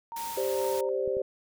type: tone with tremolo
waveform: sine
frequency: 924 Hz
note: A#5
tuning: 16 cents flat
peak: -33 dBFS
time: 0.12-0.89 s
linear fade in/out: 0 ms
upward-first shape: sine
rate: 2.2 Hz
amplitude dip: 65%
type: noise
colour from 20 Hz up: white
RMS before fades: -40 dBFS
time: 0.16-0.81 s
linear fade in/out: 5 ms
type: chord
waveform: sine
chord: G suspended fourth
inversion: none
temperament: equal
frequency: 392 / 523.3 / 587.3 Hz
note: G4 / C5 / D5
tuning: 0 / 0 / 0 cents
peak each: -30 / -29 / -35 dBFS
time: 0.37-1.22 s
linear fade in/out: 5 ms
type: clicks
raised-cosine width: 3 ms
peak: -31 dBFS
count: 2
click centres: 1.077 / 1.169 s
effects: none